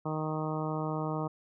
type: harmonic tone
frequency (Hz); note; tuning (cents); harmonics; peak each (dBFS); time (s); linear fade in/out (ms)
155.56; D#3; 0; 1 / 2 / 3 / 4 / 5 / 6 / 7 / 8; -34 / -37 / -39 / -40 / -41 / -42 / -42 / -43; 0.05-1.28; 10
effects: none